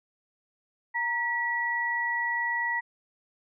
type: tone pair together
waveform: sine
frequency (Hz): 932.3 / 1939.3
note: A#5 / B6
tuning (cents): 0 / -32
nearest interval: octave + minor second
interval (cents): 1268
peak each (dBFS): -31 / -27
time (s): 0.94-2.81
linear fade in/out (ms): 20
effects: none